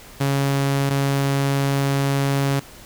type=tone pair in turn; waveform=sawtooth; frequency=138.59 / 138.59 Hz; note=C#3 / C#3; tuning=0 / 0 cents; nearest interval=unison; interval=0 cents; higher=neither; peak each=-14 dBFS; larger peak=neither; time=0.2-0.9 / 0.9-2.6 s; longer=second; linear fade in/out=10 ms; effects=pink hiss -43 dBFS RMS until 2.85 s